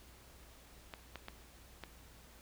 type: clicks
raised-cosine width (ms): 0.3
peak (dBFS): -28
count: 4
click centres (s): 0.938 / 1.157 / 1.284 / 1.837
effects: added 60 Hz sine -60 dBFS peak until 2.41 s + pink hiss -60 dBFS RMS until 2.41 s